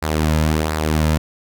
sawtooth tone with flanger, 77.78 Hz, D#2, in tune, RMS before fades -18 dBFS, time 0.02-1.18 s, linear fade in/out 10 ms, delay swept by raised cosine 0.31 to 2.71 ms, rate 1.4 Hz, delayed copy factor -0.55, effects none

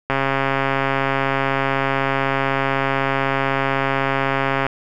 click train, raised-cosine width 0.5 ms, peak -4 dBFS, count 622, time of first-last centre 0.1-4.666 s, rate 136 Hz, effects none

